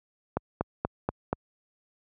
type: click train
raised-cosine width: 1 ms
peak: -12 dBFS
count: 5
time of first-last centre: 0.37-1.329 s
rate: 4.17 Hz
effects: high-pass 60 Hz 12 dB/octave